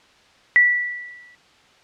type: tone with exponential decay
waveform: sine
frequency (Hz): 1956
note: B6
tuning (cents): -17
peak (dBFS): -8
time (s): 0.56-1.35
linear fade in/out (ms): 0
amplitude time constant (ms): 170
effects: white hiss -53 dBFS RMS until 1.83 s + low-pass 4000 Hz 12 dB/octave